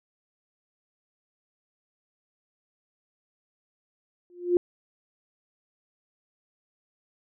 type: tone with exponential growth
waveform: sine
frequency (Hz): 353.1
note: F4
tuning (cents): +19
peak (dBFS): -14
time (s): 4.3-4.57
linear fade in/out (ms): 1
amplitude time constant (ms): 57
effects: none